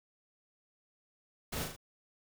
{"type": "noise with echo", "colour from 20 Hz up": "pink", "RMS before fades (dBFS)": -38, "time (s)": [1.52, 1.65], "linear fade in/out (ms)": 10, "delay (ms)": 38, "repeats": 3, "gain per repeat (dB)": -4, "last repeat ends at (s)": 1.764, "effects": []}